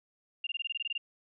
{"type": "tone bursts", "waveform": "sine", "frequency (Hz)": 2794, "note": "F7", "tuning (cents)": 0, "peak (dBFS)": -31, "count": 11, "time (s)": [0.44, 0.979], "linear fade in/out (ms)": 5, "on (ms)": 29, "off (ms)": 22, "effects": []}